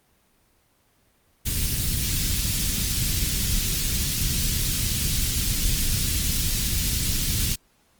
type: band-stop noise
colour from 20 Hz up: pink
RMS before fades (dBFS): -24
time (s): 1.45-7.56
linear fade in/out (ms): 20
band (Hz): 160 to 3600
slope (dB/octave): 12
effects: pink hiss -63 dBFS RMS until 7.99 s + Opus 24 kbps